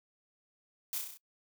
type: noise with echo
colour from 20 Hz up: blue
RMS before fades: -36 dBFS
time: 0.93-0.98 s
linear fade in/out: 0 ms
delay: 32 ms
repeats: 6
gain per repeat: -3 dB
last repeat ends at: 1.172 s
effects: noise-tail reverb RT60 0.1 s tail -23 dB re dry